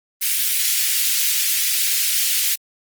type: high-pass noise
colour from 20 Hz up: white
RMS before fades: -19 dBFS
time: 0.21-2.56 s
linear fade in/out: 20 ms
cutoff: 2000 Hz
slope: 24 dB/octave
effects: Opus 24 kbps